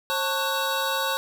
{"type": "tone cluster", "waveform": "square", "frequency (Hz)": [537, 893, 1112, 1484, 3813], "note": ["C5", "A5", "C#6", "F#6", "A#7"], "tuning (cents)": [45, 25, 5, 5, 38], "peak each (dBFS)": -31, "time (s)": [0.1, 1.17], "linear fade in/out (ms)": 0, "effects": []}